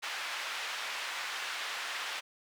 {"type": "band-pass noise", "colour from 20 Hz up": "white", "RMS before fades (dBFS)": -38, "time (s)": [0.02, 2.21], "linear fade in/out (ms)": 20, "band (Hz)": [960, 2900], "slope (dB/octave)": 12, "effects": []}